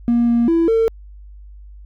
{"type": "tone with pitch steps", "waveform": "triangle", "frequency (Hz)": [237, 235.6, 332.6, 451.6], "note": ["A#3", "A#3", "E4", "A4"], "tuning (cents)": [29, 19, 16, 45], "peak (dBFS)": -9, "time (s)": [0.08, 0.88], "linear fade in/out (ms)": 0, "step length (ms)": 200, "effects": ["tanh soft clip ceiling -8 dBFS", "added 50 Hz sine -36 dBFS peak until 1.85 s"]}